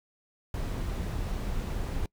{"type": "noise", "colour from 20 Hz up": "brown", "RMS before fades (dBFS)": -32, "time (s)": [0.54, 2.06], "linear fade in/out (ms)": 2, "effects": ["noise-tail reverb RT60 0.1 s tail -25 dB re dry"]}